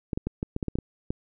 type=clicks; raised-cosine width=3 ms; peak=-15 dBFS; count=10; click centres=0.132 / 0.175 / 0.27 / 0.429 / 0.564 / 0.628 / 0.683 / 0.755 / 0.787 / 1.105 s; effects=none